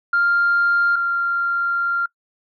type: tone pair in turn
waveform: sine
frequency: 1396.9 / 1388.1 Hz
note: F6 / F6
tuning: 0 / -11 cents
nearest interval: unison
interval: 11 cents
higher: first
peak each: -13 / -17 dBFS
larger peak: first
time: 0.13-0.96 / 0.96-2.06 s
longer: second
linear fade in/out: 5 ms
effects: noise-tail reverb RT60 0.1 s tail -24 dB re dry + tanh soft clip ceiling -10 dBFS